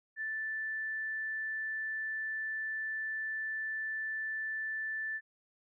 sine tone, 1760 Hz, A6, in tune, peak -34 dBFS, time 0.16-5.21 s, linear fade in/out 50 ms, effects none

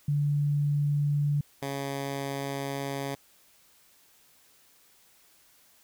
sine / 10% pulse tone pair in turn, 145.3 / 138.68 Hz, D3 / C#3, -18 / +1 cents, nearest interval minor second, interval 81 cents, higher first, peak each -23 dBFS, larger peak neither, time 0.08-1.41 / 1.62-3.15 s, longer second, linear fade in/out 5 ms, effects white hiss -61 dBFS RMS until 5.83 s

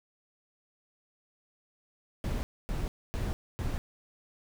brown noise bursts, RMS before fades -32 dBFS, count 4, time 2.24-3.78 s, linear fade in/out 0 ms, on 190 ms, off 260 ms, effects none

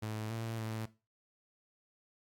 sawtooth tone with pitch steps, 108.6 / 113.7 / 110.8 Hz, A2 / A#2 / A2, -22 / -43 / +13 cents, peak -33 dBFS, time 0.02-0.86 s, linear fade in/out 10 ms, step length 280 ms, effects noise-tail reverb RT60 0.3 s tail -18 dB re dry + AAC 64 kbps

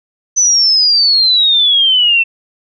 sine exponential sweep, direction down, 6100 to 2671 Hz, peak -7 dBFS, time 0.36-2.24 s, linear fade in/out 20 ms, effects none

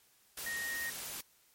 sine tone in noise, 1864.7 Hz, A#6, in tune, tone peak -36 dBFS, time 0.46-0.9 s, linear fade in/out 5 ms, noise white, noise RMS -42 dBFS, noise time 0.37-1.21 s, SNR +3 dB, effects white hiss -67 dBFS RMS until 1.54 s + MP3 64 kbps

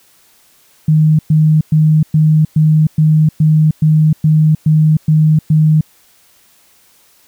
sine tone bursts, 155.2 Hz, D#3, 4 cents flat, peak -6 dBFS, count 12, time 0.88-5.81 s, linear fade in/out 5 ms, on 310 ms, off 110 ms, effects white hiss -50 dBFS RMS until 7.27 s

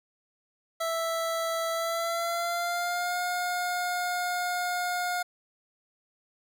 25% pulse tone with pitch glide, 659.3 to 714.8 Hz, E5 to F5, 0 to +40 cents, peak -24 dBFS, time 0.8-5.23 s, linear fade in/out 10 ms, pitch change +140 cents, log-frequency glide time 1.71-3.19 s, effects none

